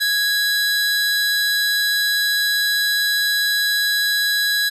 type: tone pair together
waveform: 45% pulse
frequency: 1661.2 / 3973 Hz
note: G#6 / B7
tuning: 0 / +10 cents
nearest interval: octave + minor third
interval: 1510 cents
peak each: -19 / -20 dBFS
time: 0-4.7 s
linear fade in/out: 20 ms
effects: resampled to 32000 Hz